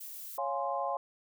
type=noise; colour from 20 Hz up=violet; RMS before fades=-44 dBFS; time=0-0.38 s; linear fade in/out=10 ms
type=chord; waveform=sine; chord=Db major seventh; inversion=none; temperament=equal; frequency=554.4 / 698.5 / 830.6 / 1046.5 Hz; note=Db5 / F5 / Ab5 / C6; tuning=0 / 0 / 0 / 0 cents; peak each=-36 dBFS; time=0.38-0.97 s; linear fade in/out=2 ms
effects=none